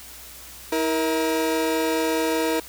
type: tone pair together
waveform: 30% pulse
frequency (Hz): 322.4 / 471.1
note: E4 / A#4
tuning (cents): -38 / +18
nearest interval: perfect fifth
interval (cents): 656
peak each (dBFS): -21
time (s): 0.72-2.6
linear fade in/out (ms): 5
effects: added 60 Hz sine -50 dBFS peak until 2.68 s + white hiss -42 dBFS RMS until 2.68 s